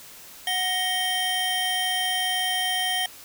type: tone cluster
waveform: square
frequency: 740 / 1870 / 3143 Hz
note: F#5 / A#6 / G7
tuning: 0 / +5 / +4 cents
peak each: -30 / -30 / -26 dBFS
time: 0.47-3.06 s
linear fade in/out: 2 ms
effects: white hiss -45 dBFS RMS until 3.24 s